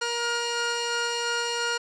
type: tone pair together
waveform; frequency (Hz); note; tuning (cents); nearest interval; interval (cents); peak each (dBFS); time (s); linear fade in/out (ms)
15% pulse; 472.8 / 1421.3; A#4 / F6; +24 / +30; octave + perfect fifth; 1906; -22; 0.01-1.78; 10
effects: resampled to 22050 Hz